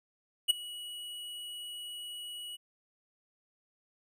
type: tone with ADSR envelope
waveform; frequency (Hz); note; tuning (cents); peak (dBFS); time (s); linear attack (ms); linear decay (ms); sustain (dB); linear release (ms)
square; 2923; F#7; -22; -20; 0.48-2.57; 23; 12; -21; 21
effects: none